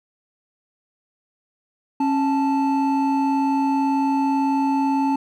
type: tone pair together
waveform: triangle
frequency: 273.3 / 878 Hz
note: C#4 / A5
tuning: -24 / -4 cents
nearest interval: octave + minor sixth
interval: 2020 cents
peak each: -17 / -20 dBFS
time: 2-5.16 s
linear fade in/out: 5 ms
effects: none